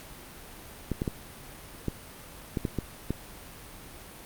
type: clicks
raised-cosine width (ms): 3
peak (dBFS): -15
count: 8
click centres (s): 0.917 / 1.019 / 1.078 / 1.883 / 2.572 / 2.652 / 2.787 / 3.106
effects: pink hiss -46 dBFS RMS until 4.25 s + Opus 48 kbps